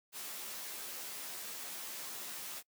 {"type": "noise with comb filter", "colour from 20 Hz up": "white", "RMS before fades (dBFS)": -44, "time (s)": [0.12, 2.63], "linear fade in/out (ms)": 50, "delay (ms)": 14, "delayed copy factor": 0.95, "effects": ["noise-tail reverb RT60 0.1 s tail -24 dB re dry", "high-pass 200 Hz 12 dB/octave"]}